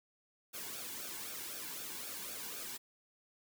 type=noise with flanger; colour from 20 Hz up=white; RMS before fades=-44 dBFS; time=0.53-2.78 s; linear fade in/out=20 ms; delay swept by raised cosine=0.98 to 1.62 ms; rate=3.9 Hz; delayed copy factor=-0.65; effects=none